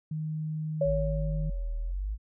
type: tone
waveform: sine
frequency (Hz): 155.56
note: D#3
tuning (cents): 0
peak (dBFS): -30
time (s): 0.11-1.5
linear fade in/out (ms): 5
type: tone with exponential decay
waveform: sine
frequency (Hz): 560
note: C#5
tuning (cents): +18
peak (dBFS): -22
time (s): 0.81-1.92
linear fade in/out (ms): 5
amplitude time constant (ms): 240
type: linear two-way sweep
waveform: sine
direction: down then up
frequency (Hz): 57.4 to 38.89 to 54.9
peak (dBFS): -29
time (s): 0.84-2.18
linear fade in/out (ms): 50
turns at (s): 1.78
effects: none